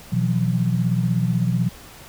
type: chord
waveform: sine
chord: B suspended fourth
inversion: none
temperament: equal with one note detuned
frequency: 123.47 / 164.81 / 180.88 Hz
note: B2 / E3 / F#3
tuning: 0 / 0 / -39 cents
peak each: -21 / -23 / -22 dBFS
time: 0.12-1.69 s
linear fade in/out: 10 ms
effects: pink hiss -43 dBFS RMS until 2.08 s